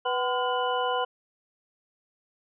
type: tone cluster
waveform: sine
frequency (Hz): 494.6 / 754 / 1018 / 1423 / 2971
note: B4 / F#5 / C6 / F6 / F#7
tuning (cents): +3 / +32 / -48 / +32 / +6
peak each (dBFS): -29 / -30 / -29 / -34 / -35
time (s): 0.05-1.05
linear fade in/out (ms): 10
effects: none

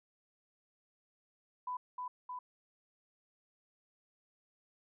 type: tone with echo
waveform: sine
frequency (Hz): 997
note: B5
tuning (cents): +16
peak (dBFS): -36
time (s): 1.67-1.77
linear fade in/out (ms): 5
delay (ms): 310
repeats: 2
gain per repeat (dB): -2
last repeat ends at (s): 2.39
effects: none

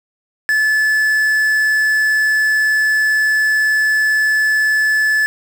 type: tone with quantisation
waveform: triangle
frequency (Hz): 1731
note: A6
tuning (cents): -29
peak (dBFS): -10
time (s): 0.49-5.26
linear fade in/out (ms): 0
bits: 5
effects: none

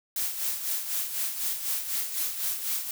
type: noise with tremolo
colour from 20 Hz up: blue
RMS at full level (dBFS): -28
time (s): 0.16-2.91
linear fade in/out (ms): 2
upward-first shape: sine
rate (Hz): 4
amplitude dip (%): 60
effects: none

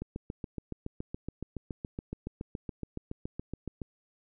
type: click train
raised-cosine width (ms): 3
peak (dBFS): -23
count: 28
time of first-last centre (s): 0.02-3.817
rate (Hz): 7.11
effects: none

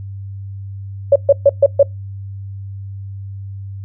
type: tone bursts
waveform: sine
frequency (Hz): 560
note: C#5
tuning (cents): +18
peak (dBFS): -4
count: 5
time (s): 1.12-1.83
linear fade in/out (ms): 5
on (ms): 38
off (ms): 130
effects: noise-tail reverb RT60 0.2 s tail -25 dB re dry + added 98 Hz sine -26 dBFS peak until 3.84 s

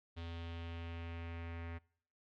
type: tone with low-pass filter sweep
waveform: square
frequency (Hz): 84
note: E2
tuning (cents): +33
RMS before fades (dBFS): -45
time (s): 0.16-1.79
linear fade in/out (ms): 20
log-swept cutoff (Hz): 3500 to 2100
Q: 2.7
effects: noise-tail reverb RT60 0.6 s tail -24 dB re dry

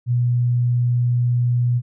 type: tone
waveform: sine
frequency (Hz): 121.8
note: B2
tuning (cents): -24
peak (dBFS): -15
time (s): 0.06-1.82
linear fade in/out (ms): 50
effects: none

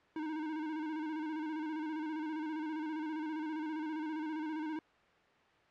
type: tone with vibrato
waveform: square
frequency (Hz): 311.1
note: D#4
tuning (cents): 0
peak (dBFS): -37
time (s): 0.16-4.79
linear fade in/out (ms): 2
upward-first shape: square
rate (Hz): 15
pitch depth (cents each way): 44
effects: white hiss -65 dBFS RMS until 5.7 s + low-pass 2000 Hz 12 dB/octave

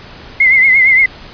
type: tone with vibrato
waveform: sine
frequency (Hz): 2093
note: C7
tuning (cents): 0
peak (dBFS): -5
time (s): 0.4-1.06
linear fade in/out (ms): 5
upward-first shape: triangle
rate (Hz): 8.7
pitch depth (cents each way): 83
effects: pink hiss -34 dBFS RMS until 1.33 s + resampled to 11025 Hz

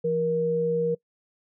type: tone pair together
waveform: sine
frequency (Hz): 168.69 / 472.6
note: E3 / A#4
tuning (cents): +40 / +24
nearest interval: octave + tritone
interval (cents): 1784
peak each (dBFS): -30 / -22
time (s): 0.04-0.95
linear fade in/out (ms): 10
effects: noise-tail reverb RT60 0.1 s tail -22 dB re dry

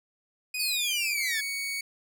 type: tone with pitch glide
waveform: sawtooth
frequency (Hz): 2492 to 2233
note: D#7 to C#7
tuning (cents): +2 to +12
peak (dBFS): -27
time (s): 0.54-1.81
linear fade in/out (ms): 5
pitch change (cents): -190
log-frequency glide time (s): 0.68-1.38
type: exponential sweep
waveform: sawtooth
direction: down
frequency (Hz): 4699 to 1684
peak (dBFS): -25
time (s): 0.59-1.41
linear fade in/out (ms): 10
effects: none

